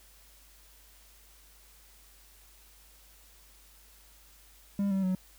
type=tone with pitch steps; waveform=triangle; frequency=200 / 192.74 / 185.75 Hz; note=G3 / G3 / F#3; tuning=+35 / -29 / +7 cents; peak=-24 dBFS; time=4.79-5.15 s; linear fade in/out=2 ms; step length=120 ms; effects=added 50 Hz sine -59 dBFS peak until 5.38 s + white hiss -59 dBFS RMS until 5.38 s